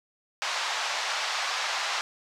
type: band-pass noise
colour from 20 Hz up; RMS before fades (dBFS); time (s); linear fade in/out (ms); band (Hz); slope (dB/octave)
pink; -30; 0.42-2.01; 0; 760 to 6100; 24
effects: none